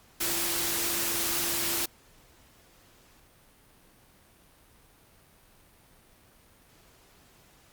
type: tone in noise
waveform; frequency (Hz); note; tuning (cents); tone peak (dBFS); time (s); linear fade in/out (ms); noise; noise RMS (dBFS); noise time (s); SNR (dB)
sine; 340; F4; -46; -39; 0.2-1.86; 10; white; -29; 0.2-1.86; -13
effects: pink hiss -59 dBFS RMS until 7.72 s + Opus 48 kbps